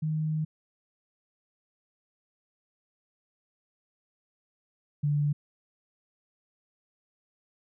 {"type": "tone pair in turn", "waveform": "sine", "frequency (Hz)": [155.56, 146.4], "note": ["D#3", "D3"], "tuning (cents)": [0, -5], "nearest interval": "minor second", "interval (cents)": 105, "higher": "first", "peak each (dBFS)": [-26, -23], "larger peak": "second", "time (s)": [[0.02, 0.45], [5.03, 5.33]], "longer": "first", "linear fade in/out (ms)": 10, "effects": []}